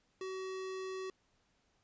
square tone, 377.7 Hz, F#4, 36 cents sharp, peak -40 dBFS, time 0.21-1.1 s, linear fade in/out 2 ms, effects pink hiss -75 dBFS RMS until 1.83 s + resampled to 16000 Hz

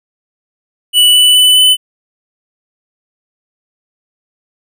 square tone with pitch steps, 2960 / 2977 / 2994 / 3012 Hz, F#7 / F#7 / F#7 / F#7, 0 / +10 / +20 / +30 cents, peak -5 dBFS, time 0.93-1.77 s, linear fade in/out 50 ms, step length 210 ms, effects none

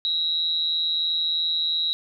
sine tone with amplitude modulation, 3873 Hz, B7, 35 cents flat, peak -18 dBFS, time 0.05-1.93 s, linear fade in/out 0 ms, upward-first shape sine, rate 163 Hz, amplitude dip 70%, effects none

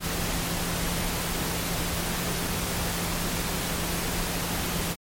sine tone in noise, 171.1 Hz, F3, 35 cents flat, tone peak -34 dBFS, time 0-4.96 s, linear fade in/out 50 ms, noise pink, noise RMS -29 dBFS, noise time 0-4.96 s, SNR -8 dB, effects MP3 64 kbps

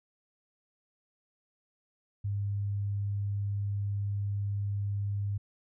sine tone, 101 Hz, G#2, 48 cents flat, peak -29 dBFS, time 2.24-5.38 s, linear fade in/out 10 ms, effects none

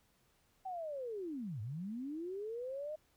sine linear two-way sweep, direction down then up, 774 to 99 to 625 Hz, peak -39 dBFS, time 0.65-2.96 s, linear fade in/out 10 ms, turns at 1.61 s, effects pink hiss -73 dBFS RMS until 3.16 s

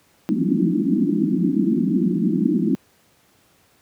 pink band-pass noise, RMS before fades -19 dBFS, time 0.29-2.75 s, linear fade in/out 0 ms, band 170 to 340 Hz, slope 96 dB/octave, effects pink hiss -58 dBFS RMS until 3.81 s + high-pass 100 Hz 12 dB/octave

